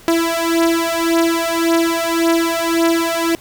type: beating tone pair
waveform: sawtooth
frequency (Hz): 331.8 / 333.6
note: E4 / E4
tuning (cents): +11 / +21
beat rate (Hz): 1.8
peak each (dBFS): -13 / -13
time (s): 0.08-3.35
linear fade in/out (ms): 0
effects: pink hiss -43 dBFS RMS until 3.4 s